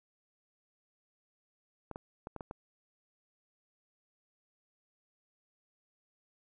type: clicks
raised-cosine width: 1 ms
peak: -27 dBFS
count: 6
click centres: 1.913 / 1.959 / 2.271 / 2.363 / 2.408 / 2.511 s
effects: none